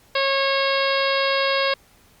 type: harmonic tone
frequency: 546 Hz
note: C#5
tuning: 26 cents flat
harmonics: 1 / 2 / 3 / 4 / 5 / 6 / 7 / 8 / 9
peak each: -22 / -25 / -27 / -28 / -29 / -30 / -30 / -31 / -32 dBFS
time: 0.15-1.74 s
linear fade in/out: 5 ms
effects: pink hiss -55 dBFS RMS until 2.2 s + Opus 48 kbps